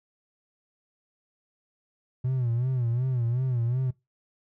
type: tone with vibrato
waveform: triangle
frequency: 123.47 Hz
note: B2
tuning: in tune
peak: -21 dBFS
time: 2.24-3.91 s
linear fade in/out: 10 ms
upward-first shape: sine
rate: 2.7 Hz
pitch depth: 110 cents each way
effects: noise-tail reverb RT60 0.2 s tail -22 dB re dry + tanh soft clip ceiling -17 dBFS